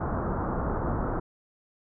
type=low-pass noise; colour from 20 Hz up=pink; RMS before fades=-29 dBFS; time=0-1.2 s; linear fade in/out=10 ms; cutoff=1400 Hz; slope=48 dB/octave; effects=none